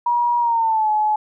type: tone with pitch glide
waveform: sine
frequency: 957 to 852.6 Hz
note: A#5 to G#5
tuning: +45 to +45 cents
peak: -15 dBFS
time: 0.06-1.16 s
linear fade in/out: 5 ms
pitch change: -200 cents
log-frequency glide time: 0.39-0.9 s
effects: none